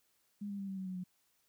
sine tone with pitch steps, 204.4 / 200.4 / 196.53 / 192.71 / 188.96 / 185.28 / 181.68 Hz, G#3 / G3 / G3 / G3 / F#3 / F#3 / F#3, -27 / +38 / +5 / -29 / +37 / +3 / -31 cents, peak -38 dBFS, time 0.41-1.04 s, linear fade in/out 10 ms, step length 90 ms, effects white hiss -75 dBFS RMS until 1.48 s

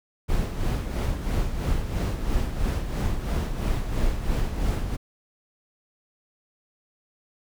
brown noise with tremolo, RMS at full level -23 dBFS, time 0.28-4.97 s, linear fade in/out 20 ms, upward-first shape sine, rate 3 Hz, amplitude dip 55%, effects none

